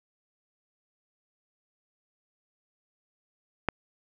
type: click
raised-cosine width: 0.5 ms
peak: -9 dBFS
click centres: 3.687 s
effects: none